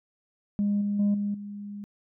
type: tone with level steps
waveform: sine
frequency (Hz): 204.1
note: G#3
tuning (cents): -30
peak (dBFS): -21 / -24 / -18 / -25 / -35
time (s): 0.59-1.84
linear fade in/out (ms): 0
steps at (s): 0.81 / 0.99 / 1.14 / 1.34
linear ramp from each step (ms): 5
effects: tanh soft clip ceiling -19 dBFS